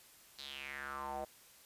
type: tone with band-pass filter sweep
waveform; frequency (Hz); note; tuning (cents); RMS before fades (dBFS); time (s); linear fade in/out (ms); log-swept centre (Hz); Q
square; 69.3; C#2; 0; -44; 0.38-1.25; 10; 4300 to 640; 5.3
effects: white hiss -61 dBFS RMS until 1.65 s + resampled to 32000 Hz